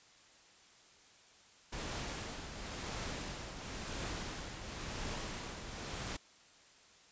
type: noise with tremolo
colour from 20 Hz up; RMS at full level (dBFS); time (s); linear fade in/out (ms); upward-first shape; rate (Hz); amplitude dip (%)
pink; -40; 1.72-6.17; 10; triangle; 0.96; 55
effects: white hiss -62 dBFS RMS until 7.11 s + resampled to 16000 Hz